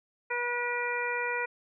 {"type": "harmonic tone with a mistuned harmonic", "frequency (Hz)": 484.5, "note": "B4", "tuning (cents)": -33, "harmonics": [1, 2, 3, 4, 5], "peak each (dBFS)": [-35, -35, -35, -35, -35], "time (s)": [0.3, 1.46], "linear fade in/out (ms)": 10, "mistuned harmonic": 5, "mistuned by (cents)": -23, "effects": []}